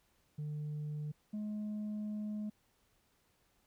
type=tone pair in turn; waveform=sine; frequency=150 / 211 Hz; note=D3 / G#3; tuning=+37 / +28 cents; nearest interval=tritone; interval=591 cents; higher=second; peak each=-35 / -34 dBFS; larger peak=second; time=0.38-1.12 / 1.33-2.5 s; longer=second; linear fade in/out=10 ms; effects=tanh soft clip ceiling -36 dBFS + pink hiss -74 dBFS RMS until 3.66 s